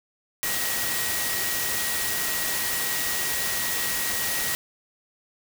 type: tone in noise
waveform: sine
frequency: 1902 Hz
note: A#6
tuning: 34 cents sharp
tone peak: -33 dBFS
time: 0.43-4.55 s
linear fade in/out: 0 ms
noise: white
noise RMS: -27 dBFS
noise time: 0.43-4.55 s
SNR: -9 dB
effects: none